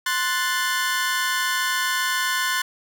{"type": "chord", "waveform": "sawtooth", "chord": "F# diminished", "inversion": "second", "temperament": "equal", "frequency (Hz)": [1046.5, 1480, 1760], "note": ["C6", "F#6", "A6"], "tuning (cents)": [0, 0, 0], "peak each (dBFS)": -22, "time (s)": [0.06, 2.62], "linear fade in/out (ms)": 5, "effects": []}